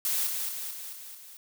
blue noise with echo, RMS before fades -28 dBFS, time 0.05-0.27 s, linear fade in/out 2 ms, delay 220 ms, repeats 5, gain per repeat -4 dB, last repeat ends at 1.37 s, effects none

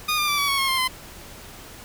15% pulse tone with pitch steps, 1228 / 1197.2 / 1167.1 / 1137.9 / 1109.3 / 1081.5 / 1054.3 / 1027.9 Hz, D#6 / D6 / D6 / C#6 / C#6 / C#6 / C6 / C6, -23 / +33 / -11 / +45 / +1 / -43 / +13 / -31 cents, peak -14 dBFS, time 0.08-0.88 s, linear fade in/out 10 ms, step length 100 ms, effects pink hiss -42 dBFS RMS until 1.84 s

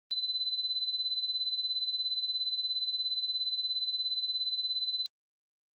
sine tone with tremolo, 4023 Hz, B7, 31 cents sharp, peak -27 dBFS, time 0.11-5.06 s, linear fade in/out 0 ms, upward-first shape sine, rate 17 Hz, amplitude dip 70%, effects Opus 24 kbps

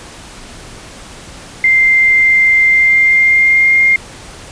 sine tone with pitch glide, 2093 to 2119 Hz, C7 to C7, 0 to +21 cents, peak -6 dBFS, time 1.64-3.96 s, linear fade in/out 2 ms, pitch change +21 cents, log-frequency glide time 2.69-3.73 s, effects pink hiss -33 dBFS RMS until 4.51 s + resampled to 22050 Hz

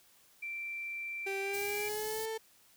sine tone, 2348 Hz, D7, 1 cent flat, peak -37 dBFS, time 0.42-1.89 s, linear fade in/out 10 ms
35% pulse tone with pitch glide, 390.7 to 443.6 Hz, G4 to A4, -6 to +14 cents, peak -34 dBFS, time 1.26-2.38 s, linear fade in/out 10 ms, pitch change +220 cents, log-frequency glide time 1.4-2.26 s
white band-stop noise, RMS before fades -43 dBFS, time 1.53-2.26 s, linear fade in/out 10 ms, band 350 to 4000 Hz, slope 48 dB/octave
effects white hiss -64 dBFS RMS until 2.76 s

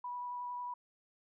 sine tone with vibrato, 980 Hz, B5, 14 cents flat, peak -38 dBFS, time 0.04-0.74 s, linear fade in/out 5 ms, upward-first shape sine, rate 11 Hz, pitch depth 10 cents each way, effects none

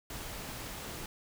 pink noise, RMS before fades -42 dBFS, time 0.1-1.06 s, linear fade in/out 2 ms, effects none

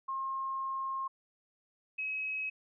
sine tone pair in turn, 1070 / 2555 Hz, C6 / D#7, +38 / +45 cents, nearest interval octave + minor third, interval 1507 cents, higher second, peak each -33 / -33 dBFS, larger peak neither, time 0.08-1.08 / 1.98-2.5 s, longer first, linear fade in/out 10 ms, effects none

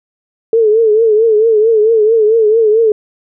sine tone with vibrato, 440 Hz, A4, in tune, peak -6 dBFS, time 0.53-2.92 s, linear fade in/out 2 ms, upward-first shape triangle, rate 4.5 Hz, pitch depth 100 cents each way, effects none

